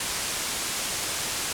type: low-pass noise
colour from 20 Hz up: white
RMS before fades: -30 dBFS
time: 0-1.53 s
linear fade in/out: 5 ms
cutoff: 10000 Hz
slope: 24 dB/octave
effects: none